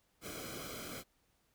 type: noise with comb filter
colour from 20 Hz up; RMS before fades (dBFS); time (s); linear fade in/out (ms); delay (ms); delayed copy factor
pink; -45; 0.21-1.04; 50; 1.1; -0.8
effects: pink hiss -75 dBFS RMS until 1.54 s